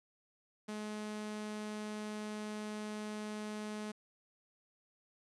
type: tone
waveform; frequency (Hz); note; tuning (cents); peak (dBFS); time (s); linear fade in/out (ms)
sawtooth; 212.1; G#3; +37; -36; 0.68-3.92; 10
effects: resampled to 24000 Hz + 11-bit